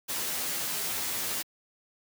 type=noise with comb filter; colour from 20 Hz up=white; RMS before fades=-32 dBFS; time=0.08-1.43 s; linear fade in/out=20 ms; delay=12 ms; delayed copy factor=+0.75; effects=high-pass 100 Hz 12 dB/octave